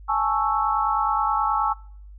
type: chord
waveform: sine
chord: A major seventh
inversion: third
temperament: equal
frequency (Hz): 830.6 / 880 / 1108.7 / 1318.5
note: G#5 / A5 / C#6 / E6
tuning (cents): 0 / 0 / 0 / 0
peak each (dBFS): -25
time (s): 0.08-1.74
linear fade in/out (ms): 20
effects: noise-tail reverb RT60 0.6 s tail -25 dB re dry + added 50 Hz sine -40 dBFS peak until 2.18 s